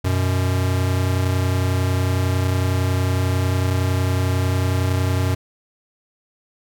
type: tone pair together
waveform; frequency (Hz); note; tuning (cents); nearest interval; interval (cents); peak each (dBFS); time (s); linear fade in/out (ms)
square; 92.5 / 123.47; F#2 / B2; 0 / 0; perfect fourth; 500; -19 / -24; 0.04-5.35; 10
effects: none